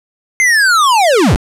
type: linear sweep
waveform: square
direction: down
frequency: 2112 to 30.83 Hz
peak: -8 dBFS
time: 0.4-1.36 s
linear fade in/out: 0 ms
effects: low-pass 10000 Hz 12 dB/octave + 7-bit